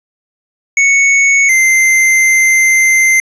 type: tone pair in turn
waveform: square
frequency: 2216 / 2081 Hz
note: C#7 / C7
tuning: -1 / -10 cents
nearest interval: minor second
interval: 109 cents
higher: first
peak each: -7 / -7 dBFS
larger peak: neither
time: 0.77-1.49 / 1.49-3.2 s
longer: second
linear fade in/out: 2 ms
effects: resampled to 22050 Hz + 8-bit